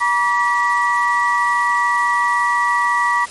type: tone cluster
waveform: sine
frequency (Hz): 959 / 1157 / 1942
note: A#5 / D6 / B6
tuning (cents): +49 / -26 / -30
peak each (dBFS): -18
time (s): 0-3.26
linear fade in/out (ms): 20
effects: white hiss -35 dBFS RMS until 3.3 s + MP3 48 kbps